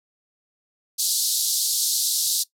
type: band-pass noise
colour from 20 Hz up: pink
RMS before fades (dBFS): -23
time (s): 0.98-2.44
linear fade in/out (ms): 20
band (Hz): 3900 to 14000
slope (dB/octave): 48
effects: noise-tail reverb RT60 0.1 s tail -18 dB re dry